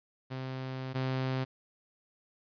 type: tone pair in turn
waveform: sawtooth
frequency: 130.81 / 130.81 Hz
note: C3 / C3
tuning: 0 / 0 cents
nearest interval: unison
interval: 0 cents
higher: neither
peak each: -32 / -26 dBFS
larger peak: second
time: 0.3-0.94 / 0.94-1.45 s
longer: first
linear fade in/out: 20 ms
effects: resampled to 11025 Hz + 11-bit